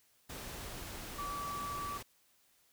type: tone in noise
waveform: sine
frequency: 1152 Hz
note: D6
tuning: 34 cents flat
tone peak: -38 dBFS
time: 1.18-1.98 s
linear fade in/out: 10 ms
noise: pink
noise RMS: -45 dBFS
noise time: 0.29-2.03 s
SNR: +4 dB
effects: white hiss -70 dBFS RMS until 2.72 s